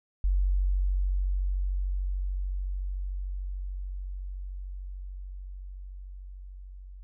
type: tone with level ramp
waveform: sine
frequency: 46.78 Hz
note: F#1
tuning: 20 cents sharp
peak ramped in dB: -21 to -42 dBFS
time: 0.24-7.03 s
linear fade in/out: 0 ms
effects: none